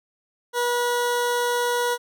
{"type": "tone", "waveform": "20% pulse", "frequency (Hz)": 484, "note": "B4", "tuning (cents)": -35, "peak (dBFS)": -16, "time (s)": [0.53, 1.98], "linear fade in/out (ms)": 50, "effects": []}